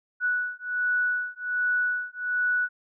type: beating tone pair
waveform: sine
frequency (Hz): 1475 / 1476.3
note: F#6 / F#6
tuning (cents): -6 / -4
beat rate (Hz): 1.3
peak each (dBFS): -27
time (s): 0.2-2.69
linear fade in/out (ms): 50
effects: none